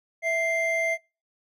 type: tone pair together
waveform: triangle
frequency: 657.9 / 2093 Hz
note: E5 / C7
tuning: -4 / 0 cents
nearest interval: octave + minor sixth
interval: 2004 cents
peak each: -24 / -23 dBFS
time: 0.22-0.98 s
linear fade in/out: 50 ms
effects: noise-tail reverb RT60 0.3 s tail -26 dB re dry